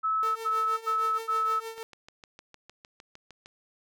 sine tone bursts, 1300 Hz, E6, 24 cents flat, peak -24 dBFS, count 4, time 0.03-1.605 s, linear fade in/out 20 ms, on 330 ms, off 85 ms
sawtooth tone with tremolo, 450.8 Hz, A4, 42 cents sharp, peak -30 dBFS, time 0.23-1.83 s, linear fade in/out 0 ms, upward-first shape triangle, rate 6.4 Hz, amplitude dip 80%
click train, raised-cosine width 0.2 ms, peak -30 dBFS, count 12, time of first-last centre 1.78-3.459 s, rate 6.55 Hz
effects none

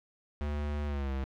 square tone with pitch glide, 73.5 to 67.01 Hz, D2 to C2, +2 to +42 cents, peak -32 dBFS, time 0.41-1.24 s, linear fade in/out 0 ms, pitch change -160 cents, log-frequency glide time 0.86-1.12 s, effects low-pass 3000 Hz 12 dB/octave + 10-bit

